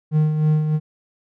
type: tone with tremolo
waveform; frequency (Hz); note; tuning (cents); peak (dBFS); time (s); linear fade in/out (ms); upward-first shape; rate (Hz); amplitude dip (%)
triangle; 153.8; D#3; -20; -11; 0.11-0.8; 50; sine; 3.2; 50
effects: none